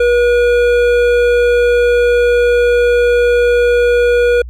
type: tone with hard clipping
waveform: sine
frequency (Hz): 482.7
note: B4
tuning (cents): -40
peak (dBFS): -10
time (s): 0-4.42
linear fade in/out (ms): 5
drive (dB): 11
effects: added 60 Hz sine -25 dBFS peak until 4.49 s